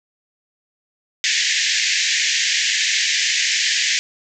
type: band-pass noise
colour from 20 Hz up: pink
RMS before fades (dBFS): -19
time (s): 1.24-3.99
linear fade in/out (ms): 0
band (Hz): 1700 to 7300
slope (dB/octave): 96
effects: none